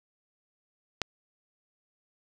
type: click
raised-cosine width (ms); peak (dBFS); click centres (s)
0.2; -10; 1.017
effects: none